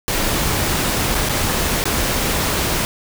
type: noise with dropouts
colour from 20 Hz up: pink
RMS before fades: -19 dBFS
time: 0.08-2.85 s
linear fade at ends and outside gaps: 0 ms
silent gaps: 1.147-1.151 / 1.288-1.294 / 1.84-1.855 s
effects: none